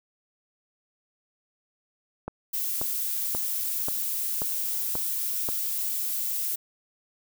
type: click train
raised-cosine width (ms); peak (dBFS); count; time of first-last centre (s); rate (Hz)
1; -18; 7; 2.28-5.489; 1.87
type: noise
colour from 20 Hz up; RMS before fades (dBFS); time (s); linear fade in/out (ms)
violet; -29; 2.53-6.56; 10
effects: none

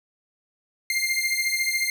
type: beating tone pair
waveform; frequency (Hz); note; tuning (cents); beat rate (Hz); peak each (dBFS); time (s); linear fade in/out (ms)
sawtooth; 2100 / 2114; C7 / C7; +6 / +17; 14; -22; 0.9-1.9; 2
effects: none

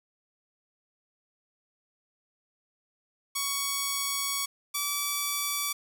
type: tone pair in turn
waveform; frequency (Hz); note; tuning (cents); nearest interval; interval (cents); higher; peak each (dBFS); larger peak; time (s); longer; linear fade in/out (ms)
5% pulse; 1118 / 1152.8; C#6 / D6; +14 / -33; minor second; 53; second; -16; neither; 3.35-4.46 / 4.74-5.73; first; 10
effects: none

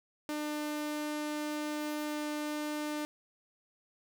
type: tone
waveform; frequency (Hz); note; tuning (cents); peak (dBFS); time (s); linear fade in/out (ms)
sawtooth; 299.9; D4; +36; -30; 0.29-3.05; 0
effects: none

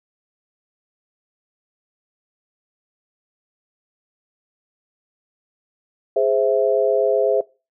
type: chord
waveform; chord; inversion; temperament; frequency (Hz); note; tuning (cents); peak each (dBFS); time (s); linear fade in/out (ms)
sine; Ab augmented; none; equal; 415.3 / 523.3 / 659.3; Ab4 / C5 / E5; 0 / 0 / 0; -19; 6.16-7.41; 5
effects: noise-tail reverb RT60 0.3 s tail -22 dB re dry

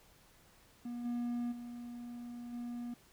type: tone with level steps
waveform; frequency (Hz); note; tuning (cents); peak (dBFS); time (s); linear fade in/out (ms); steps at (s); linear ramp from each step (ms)
triangle; 240; B3; -49; -37 / -32 / -41 / -37; 0.85-2.94; 5; 1.04 / 1.51 / 2.52; 20
effects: pink hiss -64 dBFS RMS until 3.12 s

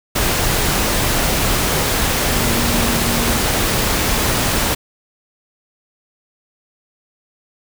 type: tone in noise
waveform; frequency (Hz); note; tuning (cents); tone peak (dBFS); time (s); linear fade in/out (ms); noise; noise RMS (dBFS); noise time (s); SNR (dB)
sine; 235.5; A#3; +18; -22; 2.3-3.38; 10; pink; -17; 0.15-4.75; -8
effects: none

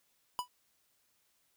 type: tone with exponential decay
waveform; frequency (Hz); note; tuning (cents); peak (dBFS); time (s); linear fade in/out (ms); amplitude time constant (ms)
square; 987.8; B5; 0; -29; 0.39-0.48; 0; 19
effects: white hiss -74 dBFS RMS until 1.56 s

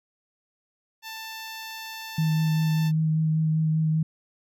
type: tone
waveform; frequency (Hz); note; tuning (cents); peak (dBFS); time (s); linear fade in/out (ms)
10% pulse; 887; A5; +14; -27; 1.02-2.92; 50
type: tone with vibrato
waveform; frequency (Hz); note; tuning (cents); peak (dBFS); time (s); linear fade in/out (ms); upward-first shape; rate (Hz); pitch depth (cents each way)
sine; 157.7; D#3; +24; -20; 2.18-4.03; 5; sine; 5.1; 13
effects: none

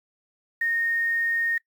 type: tone with quantisation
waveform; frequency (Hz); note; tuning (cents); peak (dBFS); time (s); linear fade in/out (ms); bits
sine; 1848; A#6; -16; -22; 0.61-1.58; 5; 8
effects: noise-tail reverb RT60 0.1 s tail -21 dB re dry

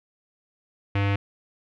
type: tone with low-pass filter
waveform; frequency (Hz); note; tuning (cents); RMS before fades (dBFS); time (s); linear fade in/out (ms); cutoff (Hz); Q
square; 100; G2; +35; -23; 0.95-1.16; 5; 2500; 2.7
effects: none

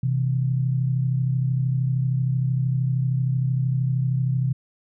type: tone pair together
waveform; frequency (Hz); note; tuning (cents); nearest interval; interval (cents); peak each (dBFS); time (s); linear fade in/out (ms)
sine; 127.89 / 160.9; C3 / E3; -39 / -42; major third; 397; -20 / -27; 0.03-4.53; 5
effects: none

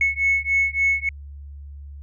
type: beating tone pair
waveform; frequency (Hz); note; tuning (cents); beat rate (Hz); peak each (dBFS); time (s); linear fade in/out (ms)
sine; 2198 / 2201.5; C#7 / C#7; -15 / -13; 3.5; -20; 0.01-1.09; 2
effects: tanh soft clip ceiling -11 dBFS + added 71 Hz sine -35 dBFS peak until 2.02 s

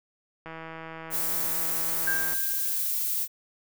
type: click train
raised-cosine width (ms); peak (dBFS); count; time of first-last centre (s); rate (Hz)
0.5; -25; 305; 0.46-2.337; 162
type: noise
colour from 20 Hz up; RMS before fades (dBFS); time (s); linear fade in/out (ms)
violet; -28; 1.1-3.28; 50
type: tone with exponential decay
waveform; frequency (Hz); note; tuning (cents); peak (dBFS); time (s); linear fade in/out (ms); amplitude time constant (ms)
sine; 1593; G6; +27; -23; 2.07-2.9; 5; 180
effects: none

